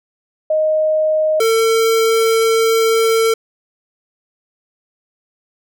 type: tone pair in turn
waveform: sine / square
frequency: 622.3 / 450.6 Hz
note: D#5 / A4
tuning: 0 / +41 cents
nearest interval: tritone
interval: 559 cents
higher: first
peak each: -12 dBFS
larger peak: neither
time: 0.5-1.4 / 1.4-3.34 s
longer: second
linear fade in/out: 5 ms
effects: none